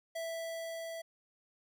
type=tone with level ramp; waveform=square; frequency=659.3 Hz; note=E5; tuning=in tune; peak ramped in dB=-37 to -41 dBFS; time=0.15-1.02 s; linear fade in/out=10 ms; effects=none